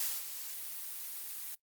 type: noise with ADSR envelope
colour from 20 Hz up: blue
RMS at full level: -33 dBFS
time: 0-1.55 s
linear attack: 3 ms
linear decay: 230 ms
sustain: -9 dB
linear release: 5 ms
effects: noise-tail reverb RT60 0.1 s tail -19 dB re dry + Opus 48 kbps